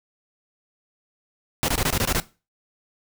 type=noise bursts; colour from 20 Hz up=pink; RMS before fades=-22 dBFS; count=8; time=1.63-2.2 s; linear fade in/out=0 ms; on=52 ms; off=22 ms; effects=noise-tail reverb RT60 0.3 s tail -18 dB re dry